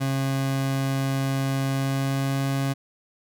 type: tone with pitch glide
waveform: 30% pulse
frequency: 135.4 to 136.66 Hz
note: C#3 to C#3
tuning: -40 to -24 cents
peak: -20 dBFS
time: 0-2.74 s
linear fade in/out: 20 ms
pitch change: +16 cents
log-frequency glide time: 1.71-2.42 s
effects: none